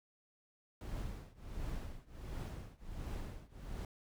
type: noise with tremolo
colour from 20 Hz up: brown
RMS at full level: -40 dBFS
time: 0.81-3.85 s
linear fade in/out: 2 ms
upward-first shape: triangle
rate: 1.4 Hz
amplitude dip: 95%
effects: none